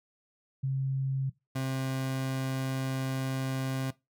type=tone pair in turn; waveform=sine / 30% pulse; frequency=134.3 / 132.3 Hz; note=C3 / C3; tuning=+46 / +20 cents; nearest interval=unison; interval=26 cents; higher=first; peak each=-27 dBFS; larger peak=neither; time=0.63-1.3 / 1.55-3.91 s; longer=second; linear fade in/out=10 ms; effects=noise-tail reverb RT60 0.2 s tail -19 dB re dry